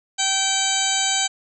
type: harmonic tone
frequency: 774 Hz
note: G5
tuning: 22 cents flat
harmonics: 1 / 2 / 3 / 4 / 5 / 6 / 8 / 9 / 10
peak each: -27 / -29 / -30 / -26 / -28 / -29 / -28 / -26 / -26 dBFS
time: 0.18-1.28 s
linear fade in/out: 20 ms
effects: none